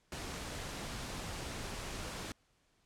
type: noise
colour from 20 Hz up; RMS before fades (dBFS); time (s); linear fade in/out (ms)
pink; -42; 0.12-2.32; 2
effects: pink hiss -73 dBFS RMS until 2.85 s + low-pass 9000 Hz 12 dB/octave